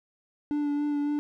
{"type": "tone with vibrato", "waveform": "triangle", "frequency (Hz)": 291.8, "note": "D4", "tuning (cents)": -11, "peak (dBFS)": -23, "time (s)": [0.51, 1.19], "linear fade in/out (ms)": 0, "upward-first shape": "sine", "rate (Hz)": 3.6, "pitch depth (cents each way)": 18, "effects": []}